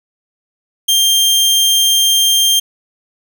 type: tone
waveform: sawtooth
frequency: 3183 Hz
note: G7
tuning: 26 cents sharp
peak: -6 dBFS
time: 0.88-2.6 s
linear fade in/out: 10 ms
effects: none